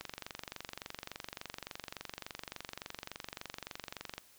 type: click train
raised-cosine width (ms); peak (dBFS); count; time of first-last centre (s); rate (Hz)
0.2; -23; 99; 0.01-4.18; 23.5
effects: white hiss -62 dBFS RMS until 4.38 s